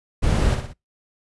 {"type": "noise with echo", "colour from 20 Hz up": "brown", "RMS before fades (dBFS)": -18, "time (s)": [0.22, 0.56], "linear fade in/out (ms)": 20, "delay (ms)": 59, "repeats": 3, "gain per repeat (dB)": -6, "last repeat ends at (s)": 0.737, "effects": ["noise-tail reverb RT60 0.2 s tail -25 dB re dry", "resampled to 24000 Hz"]}